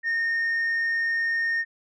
sine tone, 1836 Hz, A#6, 27 cents flat, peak -20 dBFS, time 0.03-1.65 s, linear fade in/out 50 ms, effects tanh soft clip ceiling -21 dBFS

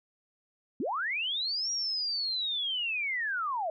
sine linear two-way sweep, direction up then down, 196 to 5700 to 608 Hz, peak -29 dBFS, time 0.8-3.7 s, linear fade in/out 2 ms, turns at 1.71 s, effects none

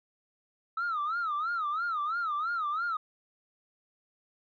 sine tone with vibrato, 1286 Hz, E6, 43 cents flat, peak -27 dBFS, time 0.77-2.97 s, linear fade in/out 5 ms, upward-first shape sine, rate 3 Hz, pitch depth 170 cents each way, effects tanh soft clip ceiling -26 dBFS

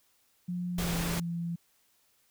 sine tone with pitch glide, 177.6 to 169.97 Hz, F3 to F3, +29 to -47 cents, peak -31 dBFS, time 0.48-1.56 s, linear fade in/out 10 ms, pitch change -76 cents, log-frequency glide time 0.72-0.94 s
pink noise, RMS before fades -34 dBFS, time 0.78-1.2 s, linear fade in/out 5 ms
effects white hiss -69 dBFS RMS until 2.3 s

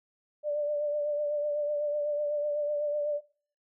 sine tone with vibrato, 590 Hz, D5, 8 cents sharp, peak -27 dBFS, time 0.43-3.21 s, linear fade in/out 50 ms, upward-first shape triangle, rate 8 Hz, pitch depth 36 cents each way, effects noise-tail reverb RT60 0.5 s tail -22 dB re dry

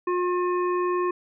harmonic tone, 357.9 Hz, F4, 42 cents sharp, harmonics 1 / 3 / 5 / 7, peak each -23 / -27 / -39 / -42 dBFS, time 0.07-1.11 s, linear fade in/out 5 ms, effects none

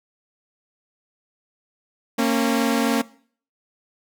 sawtooth tone pair together, 230 / 273.5 Hz, A#3 / C#4, -23 / -23 cents, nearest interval minor third, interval 300 cents, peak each -16 / -18 dBFS, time 2.18-3.02 s, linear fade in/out 10 ms, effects noise-tail reverb RT60 0.5 s tail -20 dB re dry

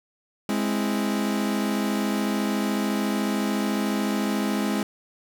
40% pulse chord, Ab augmented, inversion none, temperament equal, 207.7 / 261.6 / 329.6 Hz, Ab3 / C4 / E4, 0 / 0 / 0 cents, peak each -24 / -28 / -30 dBFS, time 0.49-4.83 s, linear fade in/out 2 ms, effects none

